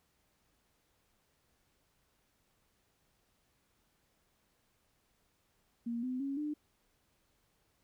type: tone with pitch steps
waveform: sine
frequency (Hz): 234.6 / 254.4 / 275.8 / 299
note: A#3 / C4 / C#4 / D4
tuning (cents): +11 / -48 / -9 / +31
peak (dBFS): -34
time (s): 5.86-6.54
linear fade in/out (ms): 10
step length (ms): 170
effects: pink hiss -75 dBFS RMS until 7.83 s